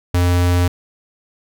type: tone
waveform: square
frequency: 88.5 Hz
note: F2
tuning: 23 cents sharp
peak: -13 dBFS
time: 0.14-0.68 s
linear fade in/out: 5 ms
effects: none